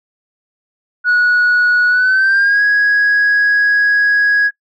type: tone with pitch glide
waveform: sine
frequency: 1462 to 1660.1 Hz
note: F#6 to G#6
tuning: -21 to -1 cents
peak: -7 dBFS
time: 1.04-4.51 s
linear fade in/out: 50 ms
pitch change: +220 cents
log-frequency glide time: 1.88-2.62 s
effects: noise-tail reverb RT60 0.1 s tail -22 dB re dry + tanh soft clip ceiling -7 dBFS